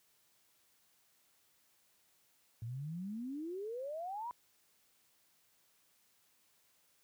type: exponential sweep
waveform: sine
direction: up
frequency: 110 to 998 Hz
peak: -39 dBFS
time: 2.62-4.31 s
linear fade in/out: 0 ms
effects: white hiss -72 dBFS RMS until 7.03 s + high-pass 60 Hz 12 dB/octave